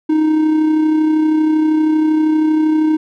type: tone with amplitude modulation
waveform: triangle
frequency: 311.1 Hz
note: D#4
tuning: in tune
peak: -7 dBFS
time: 0.09-2.97 s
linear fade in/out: 10 ms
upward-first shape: sine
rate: 32.7 Hz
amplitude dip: 35%
effects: none